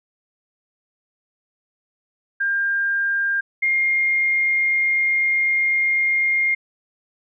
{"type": "tone pair in turn", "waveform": "sine", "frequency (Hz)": [1600, 2124], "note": ["G6", "C7"], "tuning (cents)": [35, 25], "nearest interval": "perfect fourth", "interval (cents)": 490, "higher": "second", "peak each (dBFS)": [-18, -16], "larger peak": "second", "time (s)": [[2.4, 3.41], [3.62, 6.55]], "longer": "second", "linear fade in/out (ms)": 10, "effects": []}